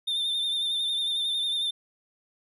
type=tone with vibrato; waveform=triangle; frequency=3600 Hz; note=A7; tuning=39 cents sharp; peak=-24 dBFS; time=0.07-1.71 s; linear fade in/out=10 ms; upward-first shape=triangle; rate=11 Hz; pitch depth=49 cents each way; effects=none